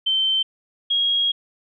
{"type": "tone pair in turn", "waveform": "sine", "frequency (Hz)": [3100, 3284], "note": ["G7", "G#7"], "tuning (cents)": [-20, -20], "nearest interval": "minor second", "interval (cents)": 100, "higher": "second", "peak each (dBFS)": -17, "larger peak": "neither", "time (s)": [[0.06, 0.43], [0.9, 1.32]], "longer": "second", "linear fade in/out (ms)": 10, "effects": []}